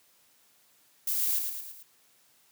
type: noise with echo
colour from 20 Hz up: violet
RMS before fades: -29 dBFS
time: 1.07-1.39 s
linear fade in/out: 5 ms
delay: 110 ms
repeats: 4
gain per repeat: -5 dB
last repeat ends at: 1.83 s
effects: white hiss -64 dBFS RMS until 2.51 s + high-pass 100 Hz 12 dB/octave